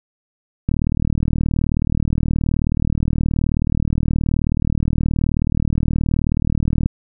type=click train; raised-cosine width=5 ms; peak=-6 dBFS; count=241; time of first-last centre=0.69-6.86 s; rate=38.9 Hz; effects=none